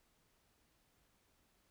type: silence
effects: pink hiss -75 dBFS RMS until 1.7 s